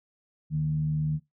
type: tone with frequency modulation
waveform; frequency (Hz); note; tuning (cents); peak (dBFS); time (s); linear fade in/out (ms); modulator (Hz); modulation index
sine; 152.4; D#3; -36; -24; 0.5-1.2; 50; 77.7; 0.3
effects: noise-tail reverb RT60 0.2 s tail -22 dB re dry